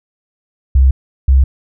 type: tone pair in turn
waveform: sine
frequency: 66 / 66.42 Hz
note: C2 / C2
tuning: +16 / +27 cents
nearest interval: unison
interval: 11 cents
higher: second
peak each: -5 dBFS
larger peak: neither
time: 0.75-0.91 / 1.28-1.44 s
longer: neither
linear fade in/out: 5 ms
effects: none